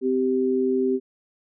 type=tone pair together; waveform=sine; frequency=257.8 / 389.6 Hz; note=C4 / G4; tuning=-26 / -11 cents; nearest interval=perfect fifth; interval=715 cents; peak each=-23 / -21 dBFS; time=0.01-1 s; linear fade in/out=50 ms; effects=none